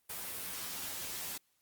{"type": "noise with comb filter", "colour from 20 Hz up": "white", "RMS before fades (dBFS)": -41, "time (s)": [0.09, 1.38], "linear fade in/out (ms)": 10, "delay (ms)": 11, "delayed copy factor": 0.85, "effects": ["white hiss -75 dBFS RMS until 1.61 s", "Opus 32 kbps"]}